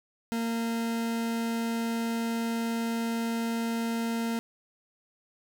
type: tone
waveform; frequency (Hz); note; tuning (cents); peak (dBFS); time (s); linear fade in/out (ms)
40% pulse; 229.9; A#3; -24; -27; 0.32-4.39; 0
effects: none